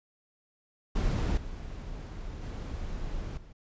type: noise with level steps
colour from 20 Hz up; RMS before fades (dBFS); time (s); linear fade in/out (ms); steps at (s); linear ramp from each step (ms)
brown; -27 / -39 / -36 / -49; 0.95-3.53; 10; 1.37 / 2.42 / 3.37; 5
effects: resampled to 16000 Hz